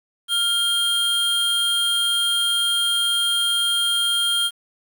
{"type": "tone pair together", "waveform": "square", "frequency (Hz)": [1400, 3211], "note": ["F6", "G7"], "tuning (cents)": [4, 41], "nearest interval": "octave + major second", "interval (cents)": 1437, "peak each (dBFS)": [-29, -19], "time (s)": [0.28, 4.51], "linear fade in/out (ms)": 50, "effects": ["8-bit"]}